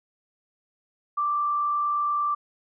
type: tone with frequency modulation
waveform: sine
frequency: 1174.7 Hz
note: D6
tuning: in tune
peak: -22 dBFS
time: 1.17-2.35 s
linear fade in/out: 10 ms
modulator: 48.5 Hz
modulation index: 0.27
effects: none